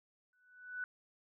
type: tone with exponential growth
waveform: sine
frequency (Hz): 1488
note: F#6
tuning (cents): +9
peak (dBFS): -35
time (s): 0.33-0.84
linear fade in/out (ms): 1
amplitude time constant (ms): 110
effects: none